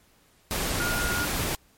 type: tone in noise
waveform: sine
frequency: 1426 Hz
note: F6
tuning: 36 cents sharp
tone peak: -28 dBFS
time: 0.8-1.25 s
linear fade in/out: 0 ms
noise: pink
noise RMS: -28 dBFS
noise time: 0.51-1.55 s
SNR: -3 dB
effects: pink hiss -61 dBFS RMS until 1.77 s + MP3 64 kbps